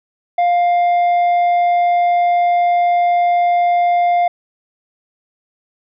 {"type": "tone with tanh clipping", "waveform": "sine", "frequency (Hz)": 702, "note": "F5", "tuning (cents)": 9, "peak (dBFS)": -12, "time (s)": [0.38, 4.28], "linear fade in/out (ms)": 5, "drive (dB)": 5, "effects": []}